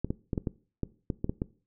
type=clicks; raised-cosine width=3 ms; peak=-16 dBFS; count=10; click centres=0.046 / 0.105 / 0.332 / 0.378 / 0.472 / 0.833 / 1.102 / 1.244 / 1.295 / 1.419 s; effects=noise-tail reverb RT60 0.4 s tail -20 dB re dry